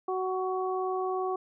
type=harmonic tone; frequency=373.1 Hz; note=F#4; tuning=14 cents sharp; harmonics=1 / 2 / 3; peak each=-30 / -33 / -35 dBFS; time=0.08-1.36 s; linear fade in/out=5 ms; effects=none